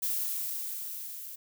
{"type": "noise with level ramp", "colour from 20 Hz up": "violet", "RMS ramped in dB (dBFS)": [-30, -43], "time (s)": [0.02, 1.36], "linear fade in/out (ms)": 10, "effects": []}